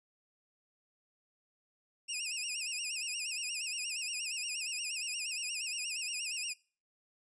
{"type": "tone with vibrato", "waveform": "15% pulse", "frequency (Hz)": 2637, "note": "E7", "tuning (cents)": 0, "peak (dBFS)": -28, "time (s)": [2.08, 6.54], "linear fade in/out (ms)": 20, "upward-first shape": "sine", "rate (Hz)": 8.5, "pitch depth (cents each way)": 140, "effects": ["noise-tail reverb RT60 0.4 s tail -24 dB re dry", "resampled to 22050 Hz"]}